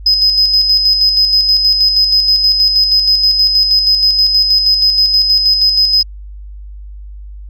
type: tone with tremolo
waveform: sine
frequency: 5050 Hz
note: D#8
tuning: 25 cents sharp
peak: -5 dBFS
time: 0.06-6.03 s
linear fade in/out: 5 ms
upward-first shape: square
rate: 6.3 Hz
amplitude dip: 45%
effects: tanh soft clip ceiling -2 dBFS + added 50 Hz sine -27 dBFS peak until 7.49 s